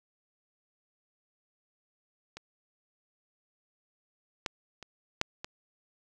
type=clicks; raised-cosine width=0.2 ms; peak=-25 / -14 / -27 / -9 / -20 dBFS; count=5; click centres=2.37 / 4.462 / 4.827 / 5.214 / 5.445 s; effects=none